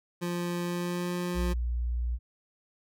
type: tone with pitch glide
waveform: 25% pulse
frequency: 174.61 to 177.15 Hz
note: F3 to F3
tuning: 0 to +25 cents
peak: -26 dBFS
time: 0.21-1.54 s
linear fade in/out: 20 ms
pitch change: +25 cents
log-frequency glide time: 0.64-1.12 s
type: tone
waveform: sine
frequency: 59.7 Hz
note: A#1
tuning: 42 cents sharp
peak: -27 dBFS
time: 1.34-2.19 s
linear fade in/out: 50 ms
effects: none